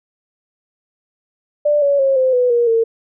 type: tone with pitch steps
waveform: sine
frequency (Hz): 590 / 565 / 541 / 518.1 / 496.1 / 475.1 / 455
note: D5 / C#5 / C#5 / C5 / B4 / A#4 / A#4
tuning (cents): +8 / +33 / -42 / -17 / +8 / +33 / -42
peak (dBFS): -11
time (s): 1.65-2.84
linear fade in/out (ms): 10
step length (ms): 170
effects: none